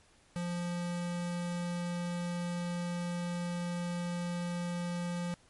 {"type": "tone", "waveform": "square", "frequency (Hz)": 174.61, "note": "F3", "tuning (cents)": 0, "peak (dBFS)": -34, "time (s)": [0.36, 5.34], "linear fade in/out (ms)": 0, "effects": ["pink hiss -64 dBFS RMS until 5.49 s", "MP3 48 kbps"]}